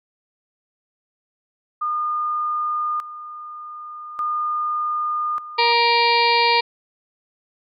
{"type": "tone with tremolo", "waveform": "sine", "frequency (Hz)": 1217, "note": "D#6", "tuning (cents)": -39, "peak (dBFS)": -20, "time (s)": [1.81, 5.73], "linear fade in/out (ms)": 10, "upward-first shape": "square", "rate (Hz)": 0.42, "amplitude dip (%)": 75}
{"type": "harmonic tone", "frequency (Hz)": 470, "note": "A#4", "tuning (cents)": 14, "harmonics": [1, 2, 4, 5, 6, 7, 8, 9, 10], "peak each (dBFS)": [-23, -17, -28, -21, -28, -32, -28, -25, -26], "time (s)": [5.58, 6.61], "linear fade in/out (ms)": 10}
{"effects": []}